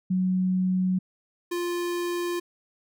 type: tone pair in turn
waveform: sine / square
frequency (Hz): 185 / 349.2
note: F#3 / F4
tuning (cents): 0 / 0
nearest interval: major seventh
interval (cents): 1100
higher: second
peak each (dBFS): -21 / -27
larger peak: first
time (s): 0.1-0.99 / 1.51-2.4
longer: neither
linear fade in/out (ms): 10
effects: none